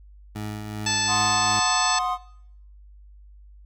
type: tone with tremolo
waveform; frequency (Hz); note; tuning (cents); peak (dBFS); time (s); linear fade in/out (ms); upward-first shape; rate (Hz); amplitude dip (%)
20% pulse; 105.7; G#2; +31; -24; 0.35-1.6; 10; triangle; 2.6; 40
type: harmonic tone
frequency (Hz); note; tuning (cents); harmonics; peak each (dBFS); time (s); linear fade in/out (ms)
875; A5; -10; 1 / 2 / 3 / 4 / 5 / 6 / 7 / 9; -30 / -30 / -30 / -30 / -30 / -30 / -30 / -30; 0.86-1.99; 5
type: chord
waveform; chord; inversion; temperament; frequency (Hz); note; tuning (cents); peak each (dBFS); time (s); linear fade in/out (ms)
triangle; C diminished; second; equal with one note detuned; 732.3 / 1046.5 / 1244.5; Gb5 / C6 / Eb6; -18 / 0 / 0; -25 / -25 / -27; 1.07-2.18; 50
effects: noise-tail reverb RT60 0.7 s tail -20 dB re dry + added 50 Hz sine -45 dBFS peak until 3.65 s